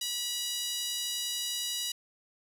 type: tone with high-pass filter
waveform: 5% pulse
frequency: 971 Hz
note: B5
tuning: 30 cents flat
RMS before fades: -34 dBFS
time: 0.01-1.92 s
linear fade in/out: 5 ms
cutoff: 3300 Hz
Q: 2.7
effects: none